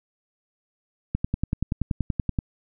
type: click train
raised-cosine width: 5 ms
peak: -11 dBFS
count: 14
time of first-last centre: 1.15-2.388 s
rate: 10.5 Hz
effects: none